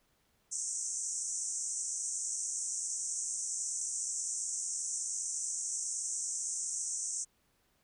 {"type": "band-pass noise", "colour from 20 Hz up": "white", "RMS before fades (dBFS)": -37, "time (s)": [0.51, 7.25], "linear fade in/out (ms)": 20, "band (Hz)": [5800, 8700], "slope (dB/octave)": 96, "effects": ["pink hiss -73 dBFS RMS until 7.83 s"]}